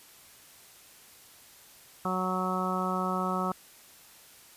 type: harmonic tone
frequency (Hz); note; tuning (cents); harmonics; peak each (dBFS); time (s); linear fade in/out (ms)
185; F#3; 0; 1 / 2 / 3 / 4 / 5 / 6 / 7; -32 / -37 / -38 / -36 / -38 / -35 / -33; 2.05-3.52; 2
effects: white hiss -54 dBFS RMS until 4.56 s + resampled to 32000 Hz